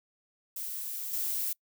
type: noise with level steps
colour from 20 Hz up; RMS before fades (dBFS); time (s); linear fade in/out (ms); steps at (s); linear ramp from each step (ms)
violet; -37 / -32; 0.56-1.53; 5; 1.13; 2
effects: noise-tail reverb RT60 0.1 s tail -26 dB re dry